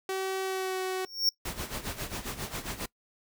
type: tone with pitch glide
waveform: sawtooth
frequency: 381.3 to 374.3 Hz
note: G4 to F#4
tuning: -48 to +20 cents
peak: -26 dBFS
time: 0.09-1.05 s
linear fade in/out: 2 ms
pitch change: -32 cents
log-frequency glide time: 0.43-0.77 s
type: tone with exponential growth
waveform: square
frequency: 5500 Hz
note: F8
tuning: 27 cents flat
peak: -20 dBFS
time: 1.01-1.29 s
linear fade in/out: 1 ms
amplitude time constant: 59 ms
type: noise with tremolo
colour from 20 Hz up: pink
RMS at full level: -34 dBFS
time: 1.45-2.86 s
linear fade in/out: 5 ms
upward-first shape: sine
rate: 7.4 Hz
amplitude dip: 75%
effects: noise-tail reverb RT60 0.1 s tail -22 dB re dry

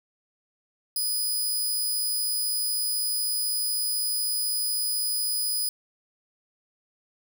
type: tone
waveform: 10% pulse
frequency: 4978 Hz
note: D#8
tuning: in tune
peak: -18 dBFS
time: 0.96-5.69 s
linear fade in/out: 2 ms
effects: none

